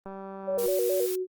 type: click train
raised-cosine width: 1 ms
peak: -27 dBFS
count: 117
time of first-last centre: 0.06-0.658 s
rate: 194 Hz
type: tone with vibrato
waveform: sine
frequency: 521 Hz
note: C5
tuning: 7 cents flat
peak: -25 dBFS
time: 0.47-1.07 s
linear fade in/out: 20 ms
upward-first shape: square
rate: 4.7 Hz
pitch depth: 150 cents each way
type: noise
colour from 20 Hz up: blue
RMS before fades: -36 dBFS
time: 0.58-1.16 s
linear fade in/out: 10 ms
type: tone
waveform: sine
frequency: 370 Hz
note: F#4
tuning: in tune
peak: -27 dBFS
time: 0.62-1.27 s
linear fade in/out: 50 ms
effects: Opus 32 kbps